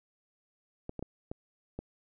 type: clicks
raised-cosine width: 2 ms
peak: -24 dBFS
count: 5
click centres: 0.894 / 0.993 / 1.026 / 1.315 / 1.79 s
effects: none